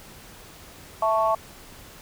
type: chord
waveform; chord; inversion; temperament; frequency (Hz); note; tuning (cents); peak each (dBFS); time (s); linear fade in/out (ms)
sine; A major; second; equal; 659.3 / 880 / 1108.7; E5 / A5 / C#6; 0 / 0 / 0; -22 / -24 / -23; 1.02-1.35; 5
effects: tanh soft clip ceiling -9 dBFS + pink hiss -46 dBFS RMS until 2.01 s